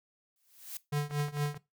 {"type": "noise with exponential growth", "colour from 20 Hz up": "blue", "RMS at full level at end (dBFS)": -38, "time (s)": [0.36, 0.77], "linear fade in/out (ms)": 1, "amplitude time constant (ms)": 87}
{"type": "tone with tremolo", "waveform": "square", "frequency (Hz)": 146.4, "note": "D3", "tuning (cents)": -5, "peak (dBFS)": -27, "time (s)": [0.92, 1.58], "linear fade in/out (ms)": 10, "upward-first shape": "triangle", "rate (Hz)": 4.4, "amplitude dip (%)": 95}
{"type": "click train", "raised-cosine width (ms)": 0.5, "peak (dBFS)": -31, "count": 6, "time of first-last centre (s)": [1.11, 1.545], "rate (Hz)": 11.5}
{"effects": ["noise-tail reverb RT60 0.2 s tail -18 dB re dry"]}